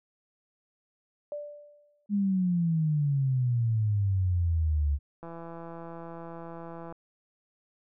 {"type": "tone with exponential decay", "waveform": "sine", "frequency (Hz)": 587.3, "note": "D5", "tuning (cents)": 0, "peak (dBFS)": -31, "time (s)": [1.32, 2.06], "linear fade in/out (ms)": 1, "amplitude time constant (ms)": 160}
{"type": "exponential sweep", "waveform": "sine", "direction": "down", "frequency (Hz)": [207.7, 69.8], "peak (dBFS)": -23, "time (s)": [2.09, 4.99], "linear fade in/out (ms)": 50}
{"type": "click train", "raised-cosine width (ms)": 1, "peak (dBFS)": -29, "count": 284, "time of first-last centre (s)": [5.23, 6.925], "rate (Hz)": 167}
{"effects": []}